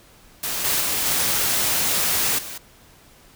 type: noise with level steps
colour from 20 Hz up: white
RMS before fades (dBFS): -26 / -21 / -23 / -21 / -34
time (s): 0.43-2.58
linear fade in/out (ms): 5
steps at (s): 0.64 / 0.8 / 1.05 / 2.38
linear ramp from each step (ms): 10
effects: pink hiss -51 dBFS RMS until 3.35 s